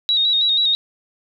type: tone with vibrato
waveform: sine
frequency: 3803 Hz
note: A#7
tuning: 34 cents sharp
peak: -14 dBFS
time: 0.09-0.75 s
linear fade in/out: 0 ms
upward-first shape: square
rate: 6.2 Hz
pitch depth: 42 cents each way
effects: none